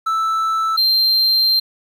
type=tone pair in turn; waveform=triangle; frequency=1318.5 / 4157 Hz; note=E6 / C8; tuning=0 / -12 cents; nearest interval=octave + minor sixth; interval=1988 cents; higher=second; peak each=-14 / -11 dBFS; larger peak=second; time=0.06-0.77 / 0.77-1.6 s; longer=second; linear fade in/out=10 ms; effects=8-bit